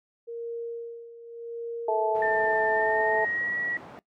sine tone with tremolo, 466.2 Hz, A#4, in tune, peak -30 dBFS, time 0.27-2.55 s, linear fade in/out 20 ms, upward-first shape sine, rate 0.84 Hz, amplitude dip 75%
harmonic tone, 217.7 Hz, A3, 18 cents flat, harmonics 2 / 3 / 4, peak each -27 / -27 / -27 dBFS, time 1.88-3.25 s, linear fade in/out 5 ms
white band-pass noise, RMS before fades -45 dBFS, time 2.15-3.99 s, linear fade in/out 0 ms, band 120 to 840 Hz, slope 12 dB/octave
sine tone with pitch glide, 1795 to 1923.8 Hz, A6 to B6, +34 to -46 cents, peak -27 dBFS, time 2.22-3.77 s, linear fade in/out 2 ms, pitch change +120 cents, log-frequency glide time 2.7-3.54 s
effects noise-tail reverb RT60 0.1 s tail -19 dB re dry

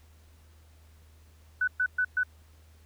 sine tone bursts, 1495 Hz, F#6, 17 cents sharp, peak -23 dBFS, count 4, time 1.61-2.234 s, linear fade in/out 5 ms, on 66 ms, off 120 ms, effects added 78 Hz sine -54 dBFS peak until 2.85 s + pink hiss -64 dBFS RMS until 2.85 s

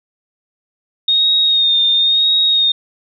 sine tone with vibrato, 3701 Hz, A#7, 13 cents flat, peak -10 dBFS, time 1.08-2.72 s, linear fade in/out 5 ms, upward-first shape sine, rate 0.97 Hz, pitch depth 35 cents each way, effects none

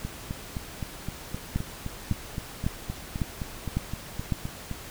two click trains, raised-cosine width 5 ms, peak -13 / -19 dBFS, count 6 / 19, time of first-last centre 1.56-4.322 / 0.05-4.713 s, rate 1.81 / 3.86 Hz, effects pink hiss -42 dBFS RMS until 4.9 s

